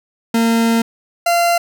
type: tone pair in turn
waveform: 40% pulse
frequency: 228.9 / 688.9 Hz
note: A#3 / F5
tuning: -31 / -24 cents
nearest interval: octave + perfect fifth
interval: 1907 cents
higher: second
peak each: -11 dBFS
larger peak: neither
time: 0.34-0.82 / 1.26-1.58 s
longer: first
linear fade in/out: 5 ms
effects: none